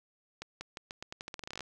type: accelerating click train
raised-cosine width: 0.2 ms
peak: -23 dBFS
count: 18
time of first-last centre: 0.42-1.607 s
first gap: 190 ms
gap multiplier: 0.85
effects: none